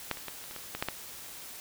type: clicks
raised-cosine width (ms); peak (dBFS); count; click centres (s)
0.3; -13 / -27 / -21 / -30 / -28 / -24 / -18 / -13 / -14; 9; 0.113 / 0.172 / 0.283 / 0.44 / 0.511 / 0.563 / 0.75 / 0.825 / 0.886
effects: white hiss -45 dBFS RMS until 1.6 s